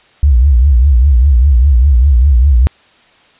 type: tone with vibrato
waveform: sine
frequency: 65.41 Hz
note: C2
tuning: in tune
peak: -4 dBFS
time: 0.23-2.67 s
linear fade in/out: 0 ms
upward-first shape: triangle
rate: 5 Hz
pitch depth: 250 cents each way
effects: white hiss -47 dBFS RMS until 3.39 s + resampled to 8000 Hz